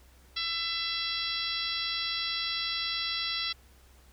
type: harmonic tone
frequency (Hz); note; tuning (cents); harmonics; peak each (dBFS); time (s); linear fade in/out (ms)
669; E5; +25; 2 / 3 / 4 / 5 / 6 / 7 / 8; -41 / -39 / -40 / -35 / -35 / -38 / -39; 0.36-3.53; 10
effects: added 64 Hz sine -56 dBFS peak until 4.12 s + pink hiss -61 dBFS RMS until 4.12 s